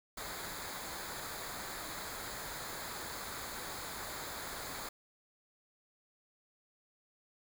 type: noise with comb filter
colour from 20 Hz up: pink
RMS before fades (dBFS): -43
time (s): 0.17-4.89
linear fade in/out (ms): 5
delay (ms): 0.35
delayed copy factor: -0.65
effects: none